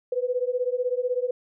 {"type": "beating tone pair", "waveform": "sine", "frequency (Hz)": [490, 506], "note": ["B4", "B4"], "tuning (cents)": [-14, 42], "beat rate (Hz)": 16, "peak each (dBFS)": -26, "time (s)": [0.12, 1.31], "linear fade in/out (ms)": 5, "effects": []}